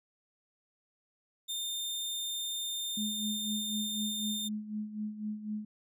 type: tone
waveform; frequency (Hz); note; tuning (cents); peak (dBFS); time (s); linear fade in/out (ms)
sawtooth; 3618; A7; +48; -31; 1.48-4.49; 20
type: tone with tremolo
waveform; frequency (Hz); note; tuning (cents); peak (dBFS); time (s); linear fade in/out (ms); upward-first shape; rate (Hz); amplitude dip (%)
sine; 212.4; G#3; +39; -32; 2.97-5.65; 5; sine; 4; 70
effects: none